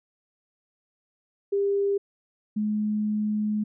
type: tone pair in turn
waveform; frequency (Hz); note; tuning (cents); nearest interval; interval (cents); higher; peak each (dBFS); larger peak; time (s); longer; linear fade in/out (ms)
sine; 399.6 / 211.7; G4 / G#3; +33 / +33; major seventh; 1100; first; -21 / -23; first; 1.52-1.98 / 2.56-3.64; second; 10
effects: none